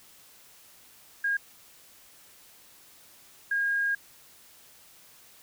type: tone bursts at uneven times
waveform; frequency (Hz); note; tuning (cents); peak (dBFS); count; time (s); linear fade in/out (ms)
sine; 1626; G#6; -37; -24; 2; 1.24-1.37 / 3.51-3.95; 5
effects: white hiss -55 dBFS RMS until 5.42 s